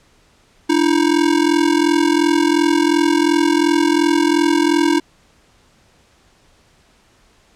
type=ring-modulated tone; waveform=square; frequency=316.4 Hz; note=D#4; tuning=29 cents sharp; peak=-10 dBFS; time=0.69-5 s; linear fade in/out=10 ms; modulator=21.4 Hz; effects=pink hiss -54 dBFS RMS until 7.55 s + low-pass 8000 Hz 12 dB/octave